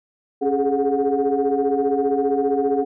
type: tone cluster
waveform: sine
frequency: 275.4 / 411.4 / 426.5 / 730 Hz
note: C#4 / G#4 / G#4 / F#5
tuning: -11 / -16 / +46 / -24 cents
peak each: -23 / -21 / -21 / -24 dBFS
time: 0.41-2.85 s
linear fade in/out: 20 ms
effects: tanh soft clip ceiling -9 dBFS